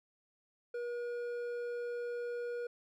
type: tone with hard clipping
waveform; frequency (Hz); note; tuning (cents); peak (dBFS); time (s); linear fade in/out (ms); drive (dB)
triangle; 480; B4; -49; -38; 0.74-2.67; 5; 10
effects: none